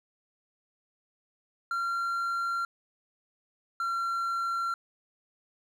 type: tone pair in turn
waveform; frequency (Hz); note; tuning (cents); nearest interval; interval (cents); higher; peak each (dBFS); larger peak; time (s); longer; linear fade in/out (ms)
triangle; 1376 / 1366.5; F6 / F6; -26 / -38; unison; 12; first; -26; neither; 1.71-2.65 / 3.8-4.74; neither; 2
effects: none